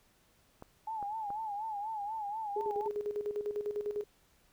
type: clicks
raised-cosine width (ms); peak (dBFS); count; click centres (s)
1; -32; 3; 0.624 / 1.027 / 1.304
type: tone with vibrato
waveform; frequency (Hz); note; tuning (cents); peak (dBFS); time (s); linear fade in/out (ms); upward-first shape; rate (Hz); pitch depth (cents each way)
sine; 849; G#5; +38; -35; 0.87-2.88; 5; sine; 4.1; 96
type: tone with tremolo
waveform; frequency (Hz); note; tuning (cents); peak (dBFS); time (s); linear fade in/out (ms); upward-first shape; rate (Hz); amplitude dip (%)
sine; 415.3; G#4; 0; -31; 2.56-4.04; 5; square; 10; 65
effects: pink hiss -68 dBFS RMS until 4.52 s